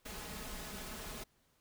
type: noise with comb filter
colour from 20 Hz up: pink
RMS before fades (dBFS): -45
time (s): 0.05-1.24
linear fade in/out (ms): 10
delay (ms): 4.7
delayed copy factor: +0.6
effects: pink hiss -73 dBFS RMS until 1.6 s